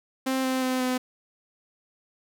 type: tone with pitch steps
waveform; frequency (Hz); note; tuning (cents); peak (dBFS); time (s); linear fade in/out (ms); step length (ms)
sawtooth; 262.9 / 259.9 / 256.9 / 253.9; C4 / C4 / C4 / B3; +8 / -11 / -32 / +48; -20; 0.26-0.98; 10; 180
effects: none